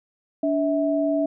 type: tone pair together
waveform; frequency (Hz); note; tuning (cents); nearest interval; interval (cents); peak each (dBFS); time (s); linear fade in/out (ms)
sine; 289.1 / 649; D4 / E5; -27 / -27; octave + major second; 1400; -22; 0.43-1.26; 5
effects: none